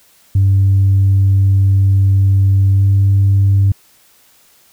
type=tone with pitch glide; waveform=sine; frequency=97.4 to 98.47 Hz; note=G2 to G2; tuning=-11 to +8 cents; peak=-6 dBFS; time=0.35-3.72 s; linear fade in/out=5 ms; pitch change=+19 cents; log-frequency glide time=2.74-2.84 s; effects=tanh soft clip ceiling -5 dBFS + white hiss -50 dBFS RMS until 4.72 s